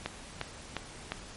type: click train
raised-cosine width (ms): 0.3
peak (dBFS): -16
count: 4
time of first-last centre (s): 0.06-1.12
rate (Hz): 2.83
effects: pink hiss -47 dBFS RMS until 1.36 s + MP3 48 kbps